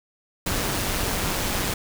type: noise with amplitude modulation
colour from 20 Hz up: pink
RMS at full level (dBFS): -23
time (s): 0.46-1.74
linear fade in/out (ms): 5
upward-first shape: sine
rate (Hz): 192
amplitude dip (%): 55
effects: none